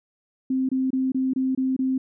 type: tone bursts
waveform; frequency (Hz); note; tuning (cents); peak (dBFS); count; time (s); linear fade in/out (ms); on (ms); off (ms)
sine; 261.6; C4; 0; -20; 7; 0.5-1.98; 5; 190; 25
effects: none